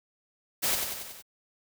white noise with echo, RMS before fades -27 dBFS, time 0.62-0.76 s, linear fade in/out 20 ms, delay 93 ms, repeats 5, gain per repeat -4 dB, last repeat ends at 1.225 s, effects none

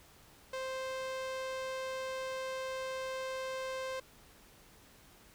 sawtooth tone with low-pass filter, 523.3 Hz, C5, in tune, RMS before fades -39 dBFS, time 0.53-4 s, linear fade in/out 5 ms, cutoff 7900 Hz, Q 0.53, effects pink hiss -60 dBFS RMS until 5.34 s

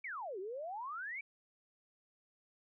sine exponential two-way sweep, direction down then up, 2349 to 359.2 to 2349 Hz, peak -40 dBFS, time 0.04-1.21 s, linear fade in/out 5 ms, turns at 0.39 s, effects none

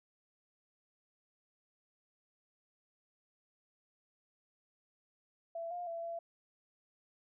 sine tone with pitch steps, 669 / 706 / 671 / 675 Hz, E5 / F5 / E5 / E5, +25 / +19 / +31 / +41 cents, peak -38 dBFS, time 5.55-6.19 s, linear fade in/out 5 ms, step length 160 ms, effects none

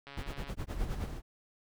click train, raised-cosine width 0.3 ms, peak -31 dBFS, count 61, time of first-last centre 0.07-0.499 s, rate 140 Hz
brown noise with tremolo, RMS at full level -34 dBFS, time 0.17-1.11 s, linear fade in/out 5 ms, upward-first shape sine, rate 9.6 Hz, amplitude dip 100%
brown noise, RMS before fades -39 dBFS, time 0.69-1.22 s, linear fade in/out 50 ms
effects none

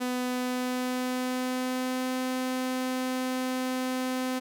sawtooth tone with pitch glide, 250 to 256.3 Hz, B3 to C4, +21 to -36 cents, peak -24 dBFS, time 0-4.4 s, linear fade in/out 20 ms, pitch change +43 cents, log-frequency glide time 0.25-2.14 s, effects none

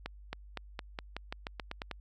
accelerating click train, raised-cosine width 0.3 ms, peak -21 dBFS, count 12, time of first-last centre 0.06-1.913 s, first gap 270 ms, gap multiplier 0.9, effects added 50 Hz sine -49 dBFS peak until 2 s

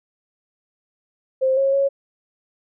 sine tone with pitch steps, 525 / 544 / 552 Hz, C5 / C#5 / C#5, +6 / -33 / -7 cents, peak -15 dBFS, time 1.41-1.89 s, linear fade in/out 20 ms, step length 160 ms, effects none

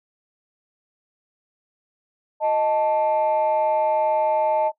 sine tone pair together, 622.3 / 880 Hz, D#5 / A5, 0 / 0 cents, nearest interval tritone, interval 600 cents, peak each -19 dBFS, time 2.4-4.72 s, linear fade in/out 50 ms, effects noise-tail reverb RT60 0.1 s tail -19 dB re dry + tanh soft clip ceiling -13 dBFS

